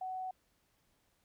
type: tone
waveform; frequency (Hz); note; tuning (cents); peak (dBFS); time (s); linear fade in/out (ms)
sine; 747; F#5; +16; -37; 0.01-0.31; 5
effects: pink hiss -75 dBFS RMS until 1.24 s